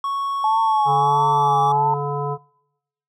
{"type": "tone with pitch glide", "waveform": "triangle", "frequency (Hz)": [1108.7, 1153.1], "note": ["C#6", "D6"], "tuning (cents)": [0, -32], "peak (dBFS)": -19, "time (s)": [0.04, 1.72], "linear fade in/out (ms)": 2, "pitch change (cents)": 68, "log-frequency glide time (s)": [0.84, 1.39]}
{"type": "tone with vibrato", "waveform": "sine", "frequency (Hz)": 860, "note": "A5", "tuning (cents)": -40, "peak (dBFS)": -16, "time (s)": [0.44, 1.94], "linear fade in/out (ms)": 2, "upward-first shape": "triangle", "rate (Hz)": 1.5, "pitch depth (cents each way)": 88}
{"type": "harmonic tone", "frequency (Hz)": 143.6, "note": "D3", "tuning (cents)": -39, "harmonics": [1, 3, 5, 7, 9], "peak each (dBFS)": [-25, -27, -31, -27, -35], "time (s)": [0.85, 2.38], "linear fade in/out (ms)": 50}
{"effects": ["noise-tail reverb RT60 0.9 s tail -26 dB re dry"]}